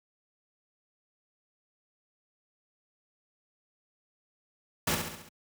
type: noise with echo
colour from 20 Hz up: pink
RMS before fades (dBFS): -27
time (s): 4.87-4.95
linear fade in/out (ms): 5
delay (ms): 68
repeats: 5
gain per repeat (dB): -5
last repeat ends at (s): 5.29
effects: high-pass 100 Hz 12 dB/octave